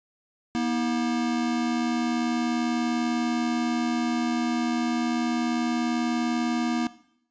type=tone pair together; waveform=square; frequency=239.7 / 320 Hz; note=A#3 / D#4; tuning=+48 / +49 cents; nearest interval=perfect fourth; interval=501 cents; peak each=-26 / -30 dBFS; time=0.55-6.87 s; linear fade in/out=0 ms; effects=noise-tail reverb RT60 0.7 s tail -17 dB re dry + resampled to 16000 Hz